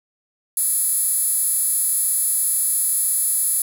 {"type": "tone with high-pass filter", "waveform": "15% pulse", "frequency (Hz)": 437, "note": "A4", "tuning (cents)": -12, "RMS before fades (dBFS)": -20, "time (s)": [0.57, 3.62], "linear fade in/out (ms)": 2, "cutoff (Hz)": 11000, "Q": 6.2, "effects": []}